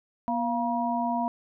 sine tone cluster, 240.5 / 694 / 956 Hz, B3 / F5 / A#5, -46 / -11 / +43 cents, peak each -29 dBFS, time 0.28-1.28 s, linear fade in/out 0 ms, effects none

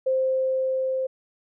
sine tone with level ramp, 523.3 Hz, C5, in tune, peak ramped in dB -19 to -23 dBFS, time 0.06-1.07 s, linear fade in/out 10 ms, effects none

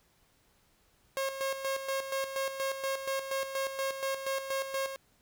sawtooth tone with tremolo, 540 Hz, C#5, 45 cents flat, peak -26 dBFS, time 1.17-4.96 s, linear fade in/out 0 ms, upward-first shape square, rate 4.2 Hz, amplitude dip 60%, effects pink hiss -68 dBFS RMS until 5.21 s

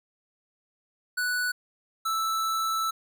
square tone pair in turn, 1480 / 1318.5 Hz, F#6 / E6, 0 / 0 cents, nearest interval major second, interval 200 cents, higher first, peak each -26 dBFS, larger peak neither, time 1.17-1.52 / 2.05-2.91 s, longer second, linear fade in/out 10 ms, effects none

